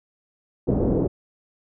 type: low-pass noise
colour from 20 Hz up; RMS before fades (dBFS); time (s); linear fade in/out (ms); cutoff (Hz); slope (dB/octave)
white; -21; 0.67-1.08; 20; 470; 24
effects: none